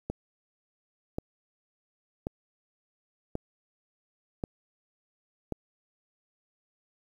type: click train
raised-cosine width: 2 ms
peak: -18 dBFS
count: 6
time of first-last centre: 0.1-5.523 s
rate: 0.922 Hz
effects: 9-bit